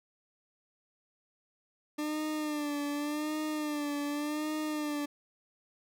40% pulse tone with vibrato, 298.2 Hz, D4, 27 cents sharp, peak -31 dBFS, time 1.98-5.06 s, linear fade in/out 10 ms, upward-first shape sine, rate 0.87 Hz, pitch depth 56 cents each way, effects none

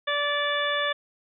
harmonic tone, 581 Hz, D5, 19 cents flat, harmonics 1 / 2 / 3 / 4 / 5 / 6, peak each -29 / -30 / -28 / -36 / -37 / -30 dBFS, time 0.07-0.93 s, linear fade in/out 10 ms, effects none

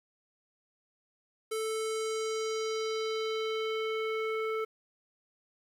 square tone with low-pass filter sweep, 440 Hz, A4, in tune, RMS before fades -33 dBFS, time 1.51-4.65 s, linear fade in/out 10 ms, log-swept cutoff 11000 to 1800 Hz, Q 2, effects 10-bit

